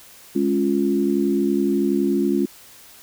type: chord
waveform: sine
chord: Db major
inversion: second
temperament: equal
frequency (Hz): 207.7 / 277.2 / 349.2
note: Ab3 / Db4 / F4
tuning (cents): 0 / 0 / 0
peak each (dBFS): -22 / -21 / -21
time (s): 0.35-2.46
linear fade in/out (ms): 10
effects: white hiss -46 dBFS RMS until 3.02 s